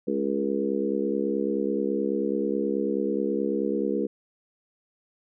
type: harmonic tone with a mistuned harmonic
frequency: 69.3 Hz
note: C#2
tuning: in tune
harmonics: 3 / 4 / 5 / 6 / 7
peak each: -30 / -30 / -30 / -30 / -30 dBFS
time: 0.07-4.07 s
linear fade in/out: 10 ms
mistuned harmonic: 7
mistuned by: -16 cents
effects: none